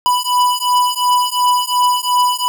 square beating tone pair, 987.8 / 990.6 Hz, B5 / B5, 0 / +5 cents, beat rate 2.8 Hz, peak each -16 dBFS, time 0.06-2.48 s, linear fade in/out 0 ms, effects none

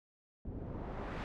pink noise with low-pass filter sweep, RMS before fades -42 dBFS, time 0.45-1.24 s, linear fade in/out 0 ms, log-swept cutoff 290 to 2200 Hz, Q 0.75, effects none

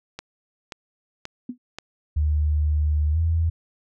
click train, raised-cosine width 0.2 ms, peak -16 dBFS, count 4, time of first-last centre 0.19-1.786 s, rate 1.88 Hz
sine tone with exponential decay, 246.9 Hz, B3, in tune, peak -24 dBFS, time 1.49-1.58 s, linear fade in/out 5 ms, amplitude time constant 18 ms
sine tone with pitch glide, 75.4 to 82.22 Hz, D2 to E2, +46 to -4 cents, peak -18 dBFS, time 2.16-3.5 s, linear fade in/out 10 ms, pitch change +150 cents, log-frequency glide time 3.12-3.18 s
effects none

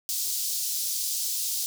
pink high-pass noise, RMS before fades -29 dBFS, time 0.09-1.66 s, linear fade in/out 0 ms, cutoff 4600 Hz, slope 24 dB/octave, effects none

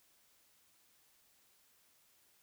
silence, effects white hiss -70 dBFS RMS until 2.42 s

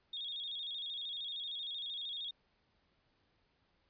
sine tone with vibrato, 3499 Hz, A7, 10 cents flat, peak -39 dBFS, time 0.13-2.31 s, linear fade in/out 5 ms, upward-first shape square, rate 13 Hz, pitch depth 81 cents each way, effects pink hiss -75 dBFS RMS until 3.89 s + resampled to 11025 Hz

